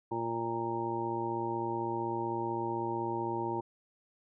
harmonic tone, 115.8 Hz, A#2, 11 cents flat, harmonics 1 / 2 / 3 / 4 / 5 / 7 / 8, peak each -42 / -43 / -35 / -45 / -46 / -40 / -36 dBFS, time 0.11-3.61 s, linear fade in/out 10 ms, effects none

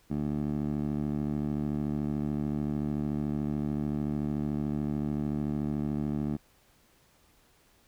15% pulse tone with band-pass filter, 73.6 Hz, D2, 4 cents sharp, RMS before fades -31 dBFS, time 0.1-6.37 s, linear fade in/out 10 ms, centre 240 Hz, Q 1.3, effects pink hiss -64 dBFS RMS until 7.87 s

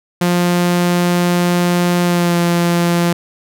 sawtooth tone with pitch glide, 175.9 to 172.38 Hz, F3 to F3, +13 to -22 cents, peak -8 dBFS, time 0.21-3.13 s, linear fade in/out 5 ms, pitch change -35 cents, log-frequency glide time 2.03-2.37 s, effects none

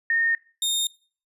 sine / sawtooth tone pair in turn, 1835 / 3670 Hz, A#6 / A#7, -28 / -28 cents, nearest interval octave, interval 1200 cents, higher second, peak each -19 dBFS, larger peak neither, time 0.1-0.35 / 0.62-0.87 s, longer neither, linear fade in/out 2 ms, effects noise-tail reverb RT60 0.4 s tail -21 dB re dry + resampled to 32000 Hz

